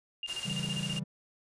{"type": "tone with tremolo", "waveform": "sine", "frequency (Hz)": 2814, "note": "F7", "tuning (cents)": 12, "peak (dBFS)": -33, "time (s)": [0.23, 0.99], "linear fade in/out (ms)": 2, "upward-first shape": "square", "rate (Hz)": 15, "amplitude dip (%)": 80}
{"type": "noise", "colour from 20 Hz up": "white", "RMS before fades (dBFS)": -41, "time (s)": [0.27, 1], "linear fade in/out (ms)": 20}
{"type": "chord", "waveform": "triangle", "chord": "C# diminished", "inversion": "none", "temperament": "equal", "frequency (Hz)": [138.59, 164.81, 196], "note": ["C#3", "E3", "G3"], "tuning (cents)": [0, 0, 0], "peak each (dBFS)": -36, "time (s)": [0.45, 1.04], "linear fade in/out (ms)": 10}
{"type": "clicks", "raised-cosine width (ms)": 2, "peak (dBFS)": -33, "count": 9, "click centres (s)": [0.513, 0.597, 0.649, 0.687, 0.77, 0.809, 0.903, 0.934, 0.968]}
{"effects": ["resampled to 22050 Hz"]}